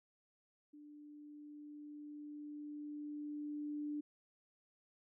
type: tone with level ramp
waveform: sine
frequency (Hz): 295.9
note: D4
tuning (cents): +13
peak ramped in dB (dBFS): -54 to -38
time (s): 0.73-4.01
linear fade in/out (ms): 10
effects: none